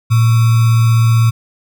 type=tone with sample-and-hold; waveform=sine; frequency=114.5 Hz; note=A#2; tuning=31 cents flat; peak=-7 dBFS; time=0.1-1.31 s; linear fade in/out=20 ms; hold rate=1225 Hz; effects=none